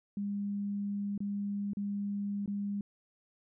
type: tone with dropouts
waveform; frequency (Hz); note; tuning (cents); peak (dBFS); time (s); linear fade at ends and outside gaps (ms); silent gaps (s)
sine; 202.2; G#3; -46; -32; 0.17-2.81; 2; 1.178-1.204 / 1.734-1.77 / 2.46-2.477
effects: none